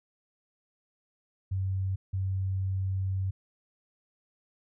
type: tone bursts at uneven times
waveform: sine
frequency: 95.3 Hz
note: G2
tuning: 48 cents flat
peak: -27 dBFS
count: 2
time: 1.51-1.96 / 2.13-3.31 s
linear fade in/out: 10 ms
effects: none